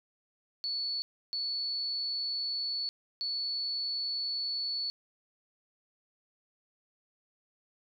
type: tone bursts at uneven times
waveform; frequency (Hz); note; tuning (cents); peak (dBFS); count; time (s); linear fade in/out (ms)
sine; 4435; C#8; 0; -31; 3; 0.64-1.02 / 1.33-2.89 / 3.21-4.9; 0
effects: none